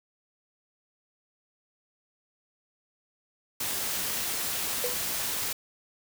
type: noise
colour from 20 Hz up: white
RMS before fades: -31 dBFS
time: 3.6-5.53 s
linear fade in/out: 5 ms
type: tone with exponential decay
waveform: sine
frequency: 493.9 Hz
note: B4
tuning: in tune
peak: -25 dBFS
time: 4.84-5.03 s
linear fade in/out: 1 ms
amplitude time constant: 40 ms
effects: none